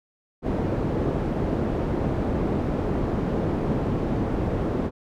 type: low-pass noise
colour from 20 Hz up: white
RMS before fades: -25 dBFS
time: 0.42-4.91 s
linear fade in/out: 50 ms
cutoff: 370 Hz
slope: 12 dB/octave
effects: none